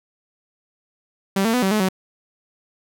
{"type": "tone with pitch steps", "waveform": "sawtooth", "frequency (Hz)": [194.4, 226, 249, 191.6, 213.9, 188.2], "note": ["G3", "A3", "B3", "G3", "A3", "F#3"], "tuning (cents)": [-14, 47, 14, -39, -49, 30], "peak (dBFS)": -13, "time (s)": [1.36, 1.888], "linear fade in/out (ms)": 5, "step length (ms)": 88, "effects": []}